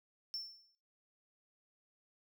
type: tone with exponential decay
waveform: triangle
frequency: 5390 Hz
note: E8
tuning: 38 cents sharp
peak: -35 dBFS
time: 0.34-0.75 s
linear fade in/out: 0 ms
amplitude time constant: 88 ms
effects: noise-tail reverb RT60 0.6 s tail -24 dB re dry